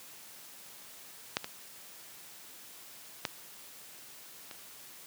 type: clicks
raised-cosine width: 0.2 ms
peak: -11 / -20 / -13 / -26 dBFS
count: 4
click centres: 1.369 / 1.444 / 3.252 / 4.512 s
effects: white hiss -51 dBFS RMS until 5.06 s + high-pass 100 Hz 12 dB/octave